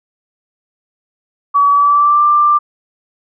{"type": "tone with pitch glide", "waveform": "sine", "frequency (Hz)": [1139, 1183.9], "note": ["C#6", "D6"], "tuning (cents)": [47, 14], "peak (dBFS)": -7, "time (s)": [1.54, 2.59], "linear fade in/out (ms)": 20, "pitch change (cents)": 67, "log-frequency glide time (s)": [1.7, 2.23], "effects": []}